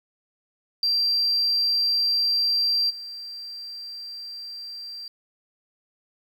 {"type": "tone with level steps", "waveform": "sine", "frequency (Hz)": 4716, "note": "D8", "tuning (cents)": 6, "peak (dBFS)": [-18, -34], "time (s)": [0.83, 5.08], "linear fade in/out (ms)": 2, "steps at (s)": 2.89, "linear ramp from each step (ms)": 20, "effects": ["tanh soft clip ceiling -16 dBFS", "9-bit"]}